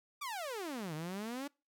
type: exponential two-way sweep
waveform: sawtooth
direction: down then up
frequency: 1216 to 149.4 to 292.6 Hz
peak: -35 dBFS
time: 0.21-1.48 s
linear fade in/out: 10 ms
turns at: 0.94 s
effects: noise-tail reverb RT60 0.3 s tail -26 dB re dry